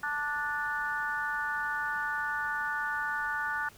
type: harmonic tone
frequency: 293.7 Hz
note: D4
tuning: in tune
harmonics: 3 / 4 / 5 / 6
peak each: -37 / -38 / -32 / -37 dBFS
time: 0.03-3.69 s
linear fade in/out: 5 ms
effects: pink hiss -55 dBFS RMS until 3.77 s